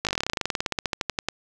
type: slowing click train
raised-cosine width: 0.2 ms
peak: -7 dBFS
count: 27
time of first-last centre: 0.05-1.286 s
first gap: 18 ms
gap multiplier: 1.07
effects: none